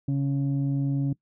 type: tone pair together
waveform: sine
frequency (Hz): 138.59 / 277.2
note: C#3 / C#4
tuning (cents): 0 / 0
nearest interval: octave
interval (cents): 1200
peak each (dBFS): -22 / -26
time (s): 0.08-1.13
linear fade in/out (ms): 5
effects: noise-tail reverb RT60 0.1 s tail -22 dB re dry + tanh soft clip ceiling -19 dBFS